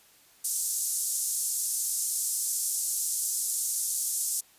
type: band-pass noise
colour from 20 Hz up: white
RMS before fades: -30 dBFS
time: 0.44-4.41 s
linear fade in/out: 10 ms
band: 6500 to 11000 Hz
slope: 24 dB/octave
effects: white hiss -59 dBFS RMS until 4.58 s + resampled to 32000 Hz